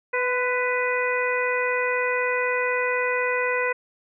harmonic tone with a mistuned harmonic, 496 Hz, B4, 7 cents sharp, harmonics 1 / 2 / 3 / 4 / 5, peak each -25 / -29 / -29 / -27 / -30 dBFS, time 0.13-3.73 s, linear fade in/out 10 ms, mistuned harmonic 2, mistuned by +31 cents, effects none

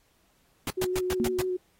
pink noise bursts, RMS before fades -31 dBFS, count 6, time 0.67-1.418 s, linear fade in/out 2 ms, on 33 ms, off 110 ms
sine tone with vibrato, 367.5 Hz, F#4, 12 cents flat, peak -26 dBFS, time 0.77-1.57 s, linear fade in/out 10 ms, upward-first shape square, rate 6.2 Hz, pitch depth 14 cents each way
sine tone with exponential decay, 234.3 Hz, A#3, 9 cents sharp, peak -22 dBFS, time 1.2-1.51 s, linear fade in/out 0 ms, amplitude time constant 66 ms
effects pink hiss -67 dBFS RMS until 1.79 s + AAC 48 kbps

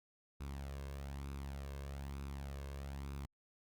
sawtooth tone with flanger, 69.3 Hz, C#2, in tune, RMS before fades -45 dBFS, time 0.4-3.26 s, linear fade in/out 10 ms, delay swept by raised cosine 0.79 to 1.89 ms, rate 1.1 Hz, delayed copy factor +0.5, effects Opus 48 kbps

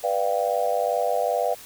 sine chord, G dominant seventh, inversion first, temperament equal with one note detuned, 493.9 / 596.2 / 698.5 / 784 Hz, B4 / D5 / F5 / G5, 0 / +26 / 0 / 0 cents, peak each -26 / -26 / -25 / -29 dBFS, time 0.03-1.55 s, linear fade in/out 20 ms, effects white hiss -44 dBFS RMS until 1.65 s

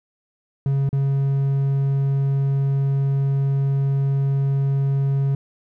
triangle tone with dropouts, 137.7 Hz, C#3, 11 cents flat, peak -15 dBFS, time 0.66-5.35 s, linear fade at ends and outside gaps 2 ms, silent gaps 0.891-0.929 s, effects none

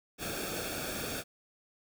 pink noise with comb filter, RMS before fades -37 dBFS, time 0.18-1.24 s, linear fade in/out 50 ms, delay 1 ms, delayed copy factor -0.75, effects none

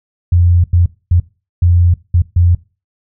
sine tone bursts at uneven times, 87.31 Hz, F2, in tune, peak -6 dBFS, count 6, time 0.32-0.64 / 0.73-0.86 / 1.11-1.2 / 1.62-1.94 / 2.14-2.22 / 2.36-2.55 s, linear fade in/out 5 ms, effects noise-tail reverb RT60 0.3 s tail -20 dB re dry

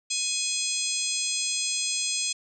harmonic tone with a mistuned harmonic, 836 Hz, G#5, 11 cents sharp, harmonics 3 / 4 / 5 / 6 / 7 / 8 / 9 / 10, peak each -34 / -34 / -34 / -34 / -34 / -34 / -34 / -34 dBFS, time 0.1-2.33 s, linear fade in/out 10 ms, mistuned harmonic 7, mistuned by +72 cents, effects none

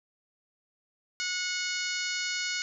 harmonic tone with a mistuned harmonic, 730 Hz, F#5, 24 cents flat, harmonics 2 / 3 / 4 / 5 / 6 / 7 / 8 / 9 / 10, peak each -36 / -35 / -39 / -42 / -37 / -38 / -43 / -40 / -45 dBFS, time 1.2-2.62 s, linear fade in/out 0 ms, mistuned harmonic 10, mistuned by -30 cents, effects none

